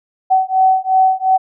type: beating tone pair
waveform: sine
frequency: 755 / 757.8 Hz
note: F#5 / F#5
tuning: +35 / +41 cents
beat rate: 2.8 Hz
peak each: -13 dBFS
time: 0.3-1.38 s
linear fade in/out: 20 ms
effects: none